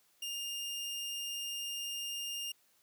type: tone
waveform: sawtooth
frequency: 2814 Hz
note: F7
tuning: 12 cents sharp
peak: -34 dBFS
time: 0.22-2.52 s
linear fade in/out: 5 ms
effects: white hiss -70 dBFS RMS until 2.82 s + high-pass 100 Hz 12 dB/octave